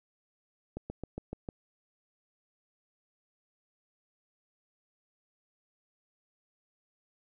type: slowing click train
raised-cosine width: 2 ms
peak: -24 dBFS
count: 6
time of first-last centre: 0.77-1.488 s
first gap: 130 ms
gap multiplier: 1.05
effects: none